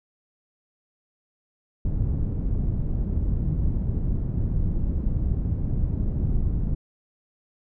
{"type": "low-pass noise", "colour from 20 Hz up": "pink", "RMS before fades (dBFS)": -24, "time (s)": [1.85, 6.75], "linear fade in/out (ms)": 5, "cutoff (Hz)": 160, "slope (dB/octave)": 12, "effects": []}